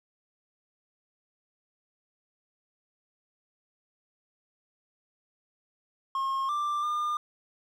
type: tone with pitch steps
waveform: triangle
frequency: 1076 / 1181 / 1206 Hz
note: C6 / D6 / D6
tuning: +48 / +9 / +46 cents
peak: -25 dBFS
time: 6.15-7.17 s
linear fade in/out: 2 ms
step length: 340 ms
effects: none